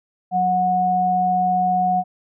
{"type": "tone pair together", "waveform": "sine", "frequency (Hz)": [183, 732], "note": ["F#3", "F#5"], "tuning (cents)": [-19, -19], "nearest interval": "2 octaves", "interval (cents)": 2400, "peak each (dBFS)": [-25, -16], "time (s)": [0.31, 2.04], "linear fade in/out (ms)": 50, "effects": []}